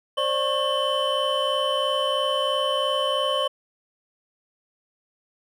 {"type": "tone cluster", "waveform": "triangle", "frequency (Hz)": [530, 593, 1093, 3045], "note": ["C5", "D5", "C#6", "F#7"], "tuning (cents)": [22, 17, -25, 49], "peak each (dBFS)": -25, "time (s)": [0.17, 3.48], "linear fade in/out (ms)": 10, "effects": []}